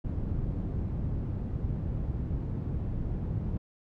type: low-pass noise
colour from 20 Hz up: white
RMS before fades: -32 dBFS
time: 0.04-3.58 s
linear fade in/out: 10 ms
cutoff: 130 Hz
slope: 12 dB/octave
effects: none